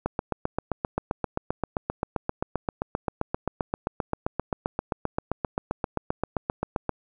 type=click train; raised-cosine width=1 ms; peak=-11 dBFS; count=53; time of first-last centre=0.06-6.893 s; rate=7.61 Hz; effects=none